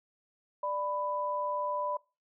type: tone pair together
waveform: sine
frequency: 591 / 994 Hz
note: D5 / B5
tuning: +11 / +11 cents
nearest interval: major sixth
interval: 900 cents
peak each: -34 / -32 dBFS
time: 0.63-1.97 s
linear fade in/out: 5 ms
effects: noise-tail reverb RT60 0.3 s tail -23 dB re dry